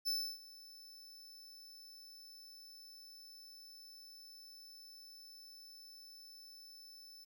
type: tone with ADSR envelope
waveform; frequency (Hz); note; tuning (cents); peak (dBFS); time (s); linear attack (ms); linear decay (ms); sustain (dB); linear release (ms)
45% pulse; 5274; E8; 0; -33; 0.05-7.25; 28; 300; -21; 17
effects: 12-bit